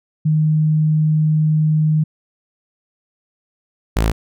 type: tone pair in turn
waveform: sine / sawtooth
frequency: 154.8 / 54.73 Hz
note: D#3 / A1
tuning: -9 / -9 cents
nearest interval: octave + tritone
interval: 1800 cents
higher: first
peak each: -12 / -10 dBFS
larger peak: second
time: 0.25-2.04 / 3.96-4.12 s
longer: first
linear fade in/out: 10 ms
effects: none